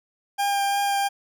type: tone with vibrato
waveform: 40% pulse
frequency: 801 Hz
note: G5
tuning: 37 cents sharp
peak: -20 dBFS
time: 0.38-1.09 s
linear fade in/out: 20 ms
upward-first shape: triangle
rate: 2.9 Hz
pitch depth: 12 cents each way
effects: none